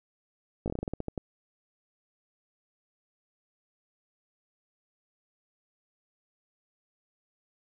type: slowing click train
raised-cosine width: 2 ms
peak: -19 dBFS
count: 12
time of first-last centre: 0.66-1.178 s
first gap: 18 ms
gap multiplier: 1.18
effects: none